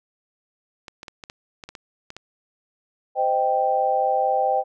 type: clicks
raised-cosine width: 0.2 ms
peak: -20 dBFS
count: 10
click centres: 0.882 / 1.031 / 1.082 / 1.238 / 1.299 / 1.638 / 1.69 / 1.752 / 2.104 / 2.166 s
type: chord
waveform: sine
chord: C minor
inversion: none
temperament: equal with one note detuned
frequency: 517.8 / 622.3 / 784 Hz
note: C5 / Eb5 / G5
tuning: -18 / 0 / 0 cents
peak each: -24 / -25 / -20 dBFS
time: 3.15-4.64 s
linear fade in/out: 50 ms
effects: none